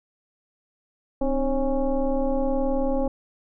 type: tone with frequency modulation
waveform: sine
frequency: 261.6 Hz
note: C4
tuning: in tune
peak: -20 dBFS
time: 1.21-3.08 s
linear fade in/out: 5 ms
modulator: 281 Hz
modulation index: 1.5
effects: none